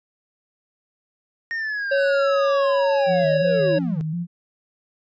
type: linear sweep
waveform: triangle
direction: down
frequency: 1855 to 142.9 Hz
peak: -22 dBFS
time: 1.51-4.01 s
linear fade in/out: 0 ms
type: harmonic tone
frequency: 554.4 Hz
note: C#5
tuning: in tune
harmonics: 1 / 3 / 5 / 7 / 9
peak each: -17 / -31 / -36 / -39 / -41 dBFS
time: 1.91-3.79 s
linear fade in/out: 10 ms
type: tone with vibrato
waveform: sine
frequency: 164.81 Hz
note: E3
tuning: in tune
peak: -23 dBFS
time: 3.06-4.27 s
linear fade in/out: 50 ms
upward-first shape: square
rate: 2.8 Hz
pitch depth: 83 cents each way
effects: resampled to 16000 Hz